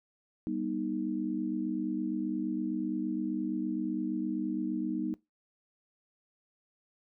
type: chord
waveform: sine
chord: G augmented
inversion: none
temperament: equal with one note detuned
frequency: 196 / 242.6 / 311.1 Hz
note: G3 / B3 / D#4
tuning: 0 / -31 / 0 cents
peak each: -37 / -35 / -33 dBFS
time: 0.47-5.14 s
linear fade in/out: 0 ms
effects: noise-tail reverb RT60 0.2 s tail -21 dB re dry